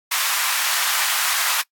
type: high-pass noise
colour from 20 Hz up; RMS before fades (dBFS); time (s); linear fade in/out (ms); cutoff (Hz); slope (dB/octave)
pink; -21; 0.11-1.62; 10; 1000; 24
effects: noise-tail reverb RT60 0.1 s tail -21 dB re dry + AAC 64 kbps